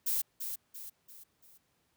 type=noise with echo; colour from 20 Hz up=violet; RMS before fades=-31 dBFS; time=0.06-0.22 s; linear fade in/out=10 ms; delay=340 ms; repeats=4; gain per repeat=-7 dB; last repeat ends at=1.58 s; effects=pink hiss -74 dBFS RMS until 1.96 s + high-pass 80 Hz 12 dB/octave